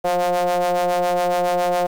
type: ring-modulated tone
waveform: square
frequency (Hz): 88.2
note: F2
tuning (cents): +18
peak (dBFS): -15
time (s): 0.04-1.87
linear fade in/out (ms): 10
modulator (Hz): 621
effects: 8-bit